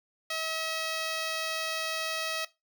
5% pulse tone with notch filter, 642 Hz, E5, 46 cents flat, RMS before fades -33 dBFS, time 0.3-2.45 s, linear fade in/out 5 ms, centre 7700 Hz, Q 1.3, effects noise-tail reverb RT60 0.2 s tail -17 dB re dry

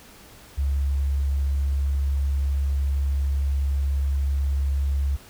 sine tone, 69.3 Hz, C#2, in tune, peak -20 dBFS, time 0.57-5.17 s, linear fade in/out 20 ms, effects pink hiss -48 dBFS RMS until 5.29 s

